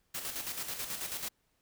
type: noise with tremolo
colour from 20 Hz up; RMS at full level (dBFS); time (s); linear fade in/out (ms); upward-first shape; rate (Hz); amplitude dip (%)
white; -37; 0.14-1.29; 10; square; 9.2; 50
effects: pink hiss -75 dBFS RMS until 1.61 s